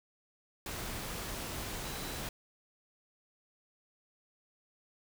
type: tone in noise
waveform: sine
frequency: 3951 Hz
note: B7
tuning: in tune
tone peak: -51 dBFS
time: 1.85-2.2 s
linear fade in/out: 2 ms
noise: pink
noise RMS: -40 dBFS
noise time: 0.66-2.29 s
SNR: -14 dB
effects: none